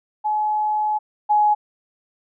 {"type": "tone pair in turn", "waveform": "sine", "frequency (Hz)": [850, 840.2], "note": ["G#5", "G#5"], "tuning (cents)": [40, 20], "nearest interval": "unison", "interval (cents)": 20, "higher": "first", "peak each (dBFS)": [-18, -13], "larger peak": "second", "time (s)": [[0.24, 0.99], [1.29, 1.55]], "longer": "first", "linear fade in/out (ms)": 20, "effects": []}